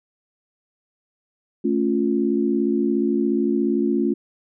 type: chord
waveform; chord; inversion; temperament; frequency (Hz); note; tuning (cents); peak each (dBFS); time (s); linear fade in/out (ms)
sine; A augmented; none; equal with one note detuned; 220 / 277.2 / 351; A3 / C#4 / E#4; 0 / 0 / +9; -22; 1.64-4.14; 10
effects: none